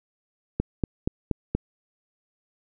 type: click train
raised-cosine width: 3 ms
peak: -10 dBFS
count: 5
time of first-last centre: 0.6-1.55 s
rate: 4.21 Hz
effects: none